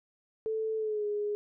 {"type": "tone with pitch glide", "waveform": "sine", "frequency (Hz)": [440, 415.3], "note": ["A4", "G#4"], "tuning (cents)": [0, 0], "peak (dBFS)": -29, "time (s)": [0.46, 1.35], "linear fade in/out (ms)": 0, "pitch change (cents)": -100, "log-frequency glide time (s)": [0.77, 1.06], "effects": []}